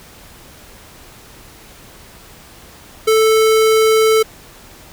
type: tone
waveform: square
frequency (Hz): 440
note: A4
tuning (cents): 0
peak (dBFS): -10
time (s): 3.07-4.23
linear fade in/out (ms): 10
effects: pink hiss -41 dBFS RMS until 4.92 s